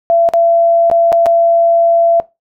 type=tone with dropouts; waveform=sine; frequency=675 Hz; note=E5; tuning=41 cents sharp; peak=-7 dBFS; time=0.1-2.2 s; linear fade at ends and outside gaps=0 ms; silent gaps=0.289-0.336 / 0.9-0.914 / 1.12-1.127 / 1.259-1.265 s; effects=noise-tail reverb RT60 0.2 s tail -18 dB re dry